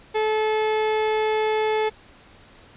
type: tone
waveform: 30% pulse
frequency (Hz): 432.9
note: A4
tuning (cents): -28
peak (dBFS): -17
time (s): 0.14-1.9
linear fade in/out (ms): 20
effects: pink hiss -50 dBFS RMS until 2.76 s + resampled to 8000 Hz